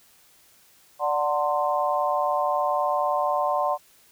sine chord, D dominant seventh, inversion none, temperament equal with one note detuned, 587.3 / 740 / 902.7 / 1046.5 Hz, D5 / F#5 / A5 / C6, 0 / 0 / +44 / 0 cents, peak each -26 / -26 / -29 / -26 dBFS, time 0.99-3.78 s, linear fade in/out 50 ms, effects white hiss -57 dBFS RMS until 4.11 s

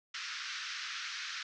pink band-pass noise, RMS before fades -41 dBFS, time 0.14-1.43 s, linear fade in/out 5 ms, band 1300 to 6000 Hz, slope 48 dB/octave, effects none

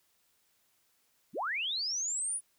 sine linear sweep, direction up, 124.9 to 9956 Hz, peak -31 dBFS, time 1.33-2.41 s, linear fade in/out 50 ms, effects white hiss -72 dBFS RMS until 2.58 s

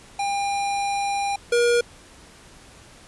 square tone pair in turn, 802 / 476.9 Hz, G5 / A#4, +39 / +39 cents, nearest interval major sixth, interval 900 cents, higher first, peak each -23 / -17 dBFS, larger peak second, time 0.19-1.36 / 1.52-1.81 s, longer first, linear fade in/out 5 ms, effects pink hiss -48 dBFS RMS until 3.07 s + resampled to 24000 Hz

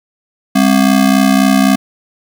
square ring-modulated tone, 233.1 Hz, A#3, in tune, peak -5 dBFS, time 0.55-1.76 s, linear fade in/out 10 ms, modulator 31.9 Hz, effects 7-bit

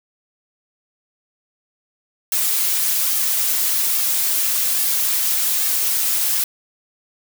blue noise with flanger, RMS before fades -19 dBFS, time 2.32-6.44 s, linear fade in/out 2 ms, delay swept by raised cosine 2 to 5.8 ms, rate 1.2 Hz, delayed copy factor -0.55, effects none

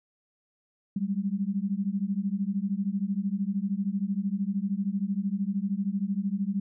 sine beating tone pair, 191.4 / 204.4 Hz, G3 / G#3, -41 / -27 cents, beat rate 13 Hz, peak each -29 dBFS, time 0.96-6.6 s, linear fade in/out 5 ms, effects none

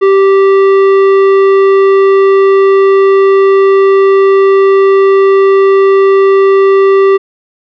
triangle tone with tanh clipping, 390 Hz, G4, 9 cents flat, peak -5 dBFS, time 0.01-7.18 s, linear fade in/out 20 ms, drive 16 dB, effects none

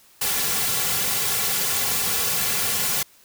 white noise with comb filter, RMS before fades -23 dBFS, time 0.21-3.03 s, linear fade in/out 5 ms, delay 3.2 ms, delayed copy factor -1, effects white hiss -54 dBFS RMS until 3.24 s

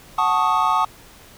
triangle chord, D# half-diminished seventh, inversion first, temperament equal, 740 / 880 / 1108.7 / 1244.5 Hz, F#5 / A5 / C#6 / D#6, 0 / 0 / 0 / 0 cents, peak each -22 / -19 / -19 / -19 dBFS, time 0.18-0.85 s, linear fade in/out 5 ms, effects pink hiss -46 dBFS RMS until 1.37 s

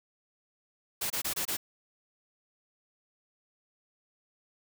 white noise bursts, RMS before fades -32 dBFS, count 5, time 1.01-1.57 s, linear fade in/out 10 ms, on 92 ms, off 25 ms, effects none

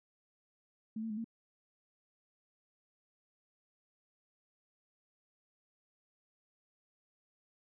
sine tone with pitch steps, 219.3 / 224.6 / 211.8 / 227.8 Hz, A3 / A3 / G#3 / A#3, -6 / +36 / +34 / -40 cents, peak -36 dBFS, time 0.96-1.244 s, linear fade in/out 5 ms, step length 71 ms, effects none

